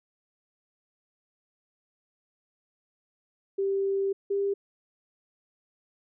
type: tone pair in turn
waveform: sine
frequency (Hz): 392 / 398.4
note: G4 / G4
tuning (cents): 0 / +28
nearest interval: unison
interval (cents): 28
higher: second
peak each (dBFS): -24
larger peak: neither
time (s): 3.58-4.13 / 4.3-4.54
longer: first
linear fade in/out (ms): 10
effects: none